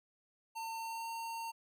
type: tone with pitch glide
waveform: square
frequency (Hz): 904 to 914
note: A5 to A#5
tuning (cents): +47 to -34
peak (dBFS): -40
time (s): 0.55-1.52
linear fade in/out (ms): 20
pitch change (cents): +19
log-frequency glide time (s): 0.77-1.08
effects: none